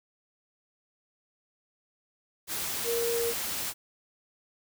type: tone in noise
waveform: sine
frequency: 467.2 Hz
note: A#4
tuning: 4 cents sharp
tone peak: -27 dBFS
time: 2.84-3.34 s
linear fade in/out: 50 ms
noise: white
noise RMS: -33 dBFS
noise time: 2.47-3.74 s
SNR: +3 dB
effects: none